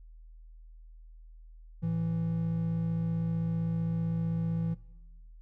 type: tone pair together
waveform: triangle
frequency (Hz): 110 / 165.58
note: A2 / E3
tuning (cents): 0 / +8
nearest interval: perfect fifth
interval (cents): 708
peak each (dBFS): -33 / -27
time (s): 1.82-4.75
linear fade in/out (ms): 20
effects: noise-tail reverb RT60 1.0 s tail -20 dB re dry + added 40 Hz sine -48 dBFS peak until 5.41 s